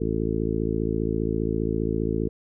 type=harmonic tone; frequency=55 Hz; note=A1; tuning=in tune; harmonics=1 / 2 / 3 / 4 / 5 / 6 / 7 / 8; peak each=-31 / -31 / -31 / -31 / -31 / -31 / -31 / -31 dBFS; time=0-2.29 s; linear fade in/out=10 ms; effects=none